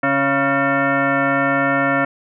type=tone with frequency modulation; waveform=sine; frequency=554.4 Hz; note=C#5; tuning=in tune; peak=-14 dBFS; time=0.03-2.05 s; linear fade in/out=5 ms; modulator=415 Hz; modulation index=3.4; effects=none